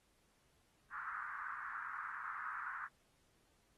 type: band-pass noise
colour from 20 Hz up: white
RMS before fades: -45 dBFS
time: 0.9-2.89 s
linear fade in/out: 50 ms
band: 1100 to 1600 Hz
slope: 48 dB/octave
effects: pink hiss -75 dBFS RMS until 3.77 s + AAC 32 kbps